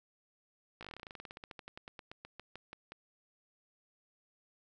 slowing click train, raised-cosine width 0.3 ms, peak -30 dBFS, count 30, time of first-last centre 0.81-2.92 s, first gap 17 ms, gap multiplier 1.09, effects none

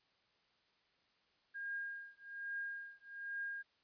sine tone with tremolo, 1619 Hz, G#6, 45 cents flat, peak -38 dBFS, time 1.54-3.63 s, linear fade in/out 20 ms, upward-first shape triangle, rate 1.2 Hz, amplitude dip 100%, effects white hiss -75 dBFS RMS until 3.83 s + resampled to 11025 Hz

